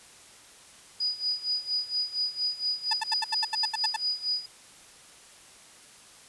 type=tone with tremolo; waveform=sine; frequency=4931 Hz; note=D#8; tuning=16 cents flat; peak=-24 dBFS; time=1-4.46 s; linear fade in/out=5 ms; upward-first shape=sine; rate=4.3 Hz; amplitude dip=85%
type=tone bursts; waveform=sawtooth; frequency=880 Hz; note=A5; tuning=in tune; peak=-22 dBFS; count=11; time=2.91-3.964 s; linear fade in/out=5 ms; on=24 ms; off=79 ms
effects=white hiss -52 dBFS RMS until 6.28 s + resampled to 24000 Hz